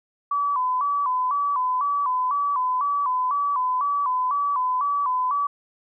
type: tone with vibrato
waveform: sine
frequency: 1076 Hz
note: C6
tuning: 48 cents sharp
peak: -20 dBFS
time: 0.31-5.47 s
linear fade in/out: 5 ms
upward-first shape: square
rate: 2 Hz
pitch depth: 110 cents each way
effects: none